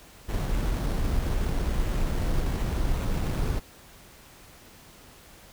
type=noise with sample-and-hold; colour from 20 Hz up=brown; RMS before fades=-26 dBFS; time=0.28-3.6 s; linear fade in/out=20 ms; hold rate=4900 Hz; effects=pink hiss -51 dBFS RMS until 5.52 s